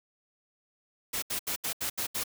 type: noise bursts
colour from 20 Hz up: white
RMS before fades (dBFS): -32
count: 7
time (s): 1.13-2.238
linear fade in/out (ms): 10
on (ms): 94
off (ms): 75
effects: none